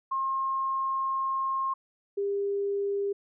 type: tone pair in turn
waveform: sine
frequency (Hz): 1070 / 400.8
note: C6 / G4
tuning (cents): +38 / +38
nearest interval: octave + perfect fourth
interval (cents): 1700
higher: first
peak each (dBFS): -26 / -26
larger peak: neither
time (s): 0.11-1.74 / 2.17-3.13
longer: first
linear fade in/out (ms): 10
effects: none